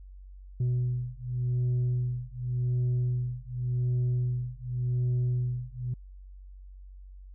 sine beating tone pair, 123.47 / 124.35 Hz, B2 / B2, 0 / +12 cents, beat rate 0.88 Hz, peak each -27 dBFS, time 0.6-5.94 s, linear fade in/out 5 ms, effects tanh soft clip ceiling -23 dBFS + added 47 Hz sine -44 dBFS peak until 7.34 s

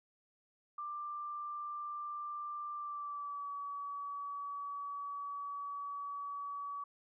sine tone with pitch glide, 1184 to 1139.1 Hz, D6 to C#6, +14 to +47 cents, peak -39 dBFS, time 0.78-6.84 s, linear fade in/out 5 ms, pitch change -67 cents, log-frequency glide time 2.74-3.5 s, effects none

